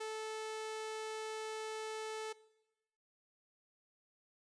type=tone; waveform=sawtooth; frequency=436.9 Hz; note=A4; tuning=12 cents flat; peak=-36 dBFS; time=0-2.33 s; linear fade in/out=10 ms; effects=noise-tail reverb RT60 1.0 s tail -20 dB re dry + resampled to 22050 Hz